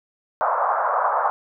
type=band-pass noise; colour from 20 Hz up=white; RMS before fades=-21 dBFS; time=0.41-1.3 s; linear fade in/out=0 ms; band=570 to 1300 Hz; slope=48 dB/octave; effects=none